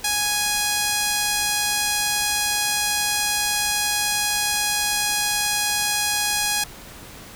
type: tone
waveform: 5% pulse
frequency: 830.6 Hz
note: G#5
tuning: in tune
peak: -8 dBFS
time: 0.04-6.64 s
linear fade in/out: 5 ms
effects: pink hiss -41 dBFS RMS until 7.35 s